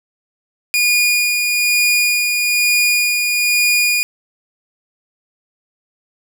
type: tone with tremolo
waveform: sawtooth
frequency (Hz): 2440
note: D#7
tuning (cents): -34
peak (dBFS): -8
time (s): 0.74-4.03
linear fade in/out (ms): 0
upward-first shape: sine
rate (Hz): 1.1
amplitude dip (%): 35
effects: none